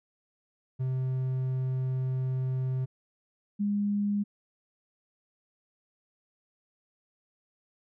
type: tone pair in turn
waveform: triangle / sine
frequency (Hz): 129.8 / 204.3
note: C3 / G#3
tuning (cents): -13 / -28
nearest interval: minor sixth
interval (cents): 785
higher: second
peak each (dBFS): -25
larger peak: neither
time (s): 0.79-2.86 / 3.59-4.24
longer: first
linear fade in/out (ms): 20
effects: none